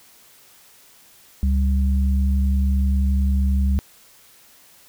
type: tone pair together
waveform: sine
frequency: 69.36 / 196 Hz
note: C#2 / G3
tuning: +2 / 0 cents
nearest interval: octave + tritone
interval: 1798 cents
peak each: -16 / -25 dBFS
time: 1.43-3.79 s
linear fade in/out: 0 ms
effects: white hiss -51 dBFS RMS until 4.88 s